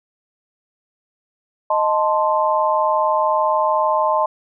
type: chord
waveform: sine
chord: A diminished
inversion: second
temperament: equal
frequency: 622.3 / 880 / 1046.5 Hz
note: Eb5 / A5 / C6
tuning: 0 / 0 / 0 cents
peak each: -19 dBFS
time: 1.7-4.26 s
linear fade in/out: 5 ms
effects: none